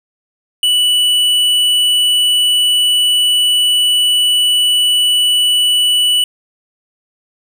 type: tone with tanh clipping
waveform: sine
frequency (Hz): 2960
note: F#7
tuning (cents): 0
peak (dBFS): -11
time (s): 0.63-6.24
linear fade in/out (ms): 2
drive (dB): 11
effects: none